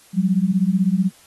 sine beating tone pair, 180 / 196 Hz, F#3 / G3, -47 / 0 cents, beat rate 16 Hz, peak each -18 dBFS, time 0.13-1.11 s, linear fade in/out 50 ms, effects white hiss -51 dBFS RMS until 1.26 s + AAC 32 kbps

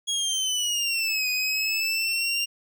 25% pulse linear two-way sweep, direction down then up, 3322 to 2489 to 2794 Hz, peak -20 dBFS, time 0.07-2.46 s, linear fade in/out 20 ms, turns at 1.29 s, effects none

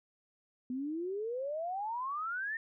sine exponential sweep, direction up, 245.4 to 1846 Hz, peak -34 dBFS, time 0.7-2.57 s, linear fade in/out 2 ms, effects none

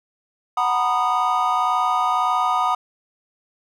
triangle chord, B major seventh, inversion second, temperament just, 740.8 / 926 / 987.8 / 1234.7 Hz, F#5 / A#5 / B5 / D#6, +2 / -12 / 0 / -14 cents, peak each -21 / -24 / -22 / -19 dBFS, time 0.57-2.75 s, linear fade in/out 5 ms, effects none

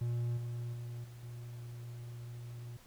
triangle tone with level steps, 119.3 Hz, A#2, 41 cents sharp, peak -30 / -35 / -38 / -46 / -41 dBFS, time 0.01-2.77 s, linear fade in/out 5 ms, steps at 0.37 / 0.73 / 1.04 / 1.23 s, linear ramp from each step 5 ms, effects pink hiss -61 dBFS RMS until 2.86 s

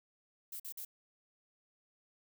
violet noise bursts, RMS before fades -44 dBFS, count 3, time 0.52-0.85 s, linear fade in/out 5 ms, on 78 ms, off 48 ms, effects none

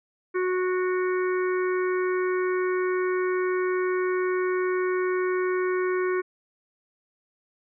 harmonic tone with a mistuned harmonic, 367.3 Hz, F#4, 13 cents flat, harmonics 1 / 3 / 4 / 5 / 6, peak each -23 / -33 / -35 / -37 / -39 dBFS, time 0.34-6.22 s, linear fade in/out 20 ms, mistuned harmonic 6, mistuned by +20 cents, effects none

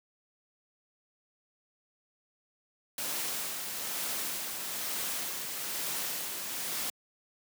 white noise with tremolo, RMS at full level -34 dBFS, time 2.98-6.9 s, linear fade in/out 2 ms, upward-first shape sine, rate 1.1 Hz, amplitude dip 35%, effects high-pass 150 Hz 12 dB/octave

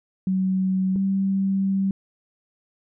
sine tone pair in turn, 188.3 / 193.93 Hz, F#3 / G3, +31 / -18 cents, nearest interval minor second, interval 51 cents, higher second, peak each -19 dBFS, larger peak neither, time 0.27-0.96 / 0.96-1.91 s, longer second, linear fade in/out 2 ms, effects none

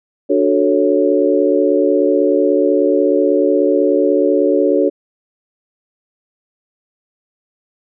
sine chord, D major seventh, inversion none, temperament equal, 293.7 / 370 / 440 / 554.4 Hz, D4 / F#4 / A4 / C#5, 0 / 0 / 0 / 0 cents, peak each -16 dBFS, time 0.29-4.9 s, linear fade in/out 20 ms, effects none

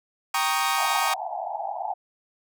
sawtooth chord, Eb dominant seventh, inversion first, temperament equal, 784 / 932.3 / 1108.7 / 1244.5 Hz, G5 / Bb5 / Db6 / Eb6, 0 / 0 / 0 / 0 cents, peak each -24 dBFS, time 0.34-1.14 s, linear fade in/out 5 ms
white band-pass noise, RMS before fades -31 dBFS, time 0.77-1.94 s, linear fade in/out 10 ms, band 670 to 870 Hz, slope 96 dB/octave
effects none

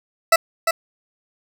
20% pulse tone with echo, 659.3 Hz, E5, in tune, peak -5 dBFS, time 0.32-0.36 s, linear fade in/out 5 ms, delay 350 ms, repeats 1, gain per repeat -6 dB, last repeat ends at 0.71 s, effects none

